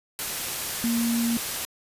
sine tone in noise, 233.1 Hz, A#3, in tune, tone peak -22 dBFS, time 0.84-1.37 s, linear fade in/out 0 ms, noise white, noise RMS -30 dBFS, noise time 0.19-1.65 s, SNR +5 dB, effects resampled to 32000 Hz

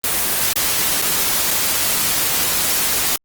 white noise with dropouts, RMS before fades -18 dBFS, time 0.04-3.16 s, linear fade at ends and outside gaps 0 ms, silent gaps 0.53-0.559 / 1.015-1.023 / 1.507-1.511 s, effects Opus 24 kbps

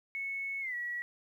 sine tone with pitch glide, 2203 to 1928.9 Hz, C#7 to B6, -11 to -41 cents, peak -34 dBFS, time 0.15-1.02 s, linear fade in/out 0 ms, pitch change -230 cents, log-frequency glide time 0.61-0.75 s, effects 11-bit

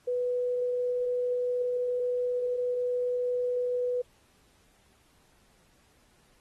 sine tone, 493.9 Hz, B4, in tune, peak -26 dBFS, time 0.07-4.02 s, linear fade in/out 10 ms, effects pink hiss -65 dBFS RMS until 6.4 s + AAC 32 kbps

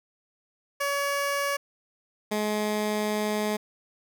15% pulse tone pair in turn, 565 / 211.6 Hz, C#5 / G#3, +33 / +33 cents, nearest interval octave + perfect fourth, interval 1700 cents, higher first, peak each -19 dBFS, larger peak neither, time 0.8-1.57 / 2.31-3.57 s, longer second, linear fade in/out 10 ms, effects none

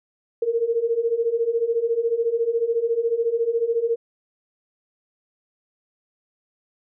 sine beating tone pair, 454 / 468 Hz, A#4 / A#4, -46 / +7 cents, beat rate 14 Hz, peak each -24 / -21 dBFS, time 0.42-3.96 s, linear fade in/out 5 ms, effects none

